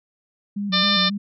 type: tone with vibrato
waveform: sine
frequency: 193.8 Hz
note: G3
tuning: 20 cents flat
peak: -23 dBFS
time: 0.56-1.18 s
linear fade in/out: 10 ms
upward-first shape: square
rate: 3.7 Hz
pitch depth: 79 cents each way
type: harmonic tone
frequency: 598 Hz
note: D5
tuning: 31 cents sharp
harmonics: 1 / 2 / 3 / 4 / 5 / 6 / 7 / 8 / 9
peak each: -32 / -25 / -26 / -29 / -31 / -20 / -24 / -29 / -28 dBFS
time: 0.72-1.1 s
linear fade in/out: 20 ms
effects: none